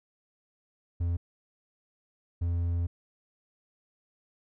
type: tone bursts at uneven times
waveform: triangle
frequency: 85.8 Hz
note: F2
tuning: 30 cents flat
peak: -24 dBFS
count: 2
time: 1-1.17 / 2.41-2.87 s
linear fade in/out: 10 ms
effects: none